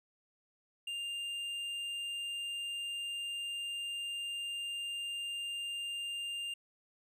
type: tone with hard clipping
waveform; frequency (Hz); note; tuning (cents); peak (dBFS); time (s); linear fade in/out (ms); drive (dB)
sine; 2800; F7; +4; -38; 0.87-6.54; 5; 6
effects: none